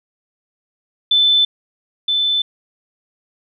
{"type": "tone pair in turn", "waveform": "sine", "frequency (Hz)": [3520, 3520], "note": ["A7", "A7"], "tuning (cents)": [0, 0], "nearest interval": "unison", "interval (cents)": 0, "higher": "neither", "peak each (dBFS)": [-10, -14], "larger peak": "first", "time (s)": [[1.11, 1.45], [2.08, 2.42]], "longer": "neither", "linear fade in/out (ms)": 5, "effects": []}